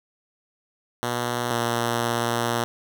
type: tone pair in turn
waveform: 5% pulse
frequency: 120.6 / 118.12 Hz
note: B2 / A#2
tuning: -41 / +23 cents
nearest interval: unison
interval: 36 cents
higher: first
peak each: -13 / -11 dBFS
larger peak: second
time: 1.03-1.51 / 1.51-2.64 s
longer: second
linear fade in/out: 0 ms
effects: none